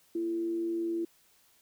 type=tone with frequency modulation; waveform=sine; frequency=337.3 Hz; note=E4; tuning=40 cents sharp; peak=-29 dBFS; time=0.15-1.05 s; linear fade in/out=5 ms; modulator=100 Hz; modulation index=0.2; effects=white hiss -65 dBFS RMS until 1.61 s